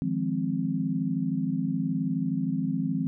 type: chord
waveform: sine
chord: F minor seventh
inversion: third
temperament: equal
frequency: 155.56 / 174.61 / 207.7 / 261.6 Hz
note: Eb3 / F3 / Ab3 / C4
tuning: 0 / 0 / 0 / 0 cents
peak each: -32 / -30 / -32 / -29 dBFS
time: 0.02-3.07 s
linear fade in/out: 0 ms
effects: none